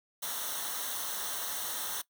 white noise with comb filter, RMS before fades -36 dBFS, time 0.22-2.02 s, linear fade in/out 10 ms, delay 0.41 ms, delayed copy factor -0.75, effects noise-tail reverb RT60 0.1 s tail -19 dB re dry

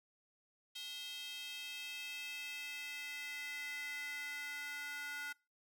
square tone with high-pass filter sweep, 289.9 Hz, D4, 22 cents flat, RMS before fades -45 dBFS, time 0.75-5.33 s, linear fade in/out 10 ms, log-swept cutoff 3300 to 1600 Hz, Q 4.2, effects noise-tail reverb RT60 0.3 s tail -24 dB re dry

